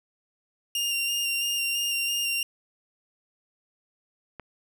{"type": "tone with vibrato", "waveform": "sawtooth", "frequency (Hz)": 2794, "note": "F7", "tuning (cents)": 0, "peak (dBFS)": -22, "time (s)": [0.75, 2.43], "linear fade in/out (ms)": 2, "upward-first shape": "square", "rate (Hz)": 3, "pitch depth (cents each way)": 15}
{"type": "click", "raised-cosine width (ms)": 0.5, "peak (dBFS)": -24, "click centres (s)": 4.397}
{"effects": []}